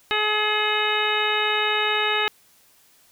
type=harmonic tone with a mistuned harmonic; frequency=424.4 Hz; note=G#4; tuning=38 cents sharp; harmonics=1 / 2 / 3 / 4 / 5 / 6 / 7 / 9; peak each=-28 / -28 / -28 / -28 / -28 / -28 / -28 / -28 dBFS; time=0.11-2.28 s; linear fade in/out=0 ms; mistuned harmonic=9; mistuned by=-41 cents; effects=white hiss -57 dBFS RMS until 3.11 s